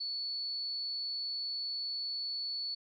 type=tone; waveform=sine; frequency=4435 Hz; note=C#8; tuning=in tune; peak=-34 dBFS; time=0-2.75 s; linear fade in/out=10 ms; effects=MP3 48 kbps